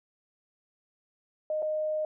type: tone with dropouts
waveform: sine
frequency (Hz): 617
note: D#5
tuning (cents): -15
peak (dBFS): -27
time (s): 1.5-2.05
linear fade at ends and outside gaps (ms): 2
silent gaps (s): 1.622-1.626
effects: none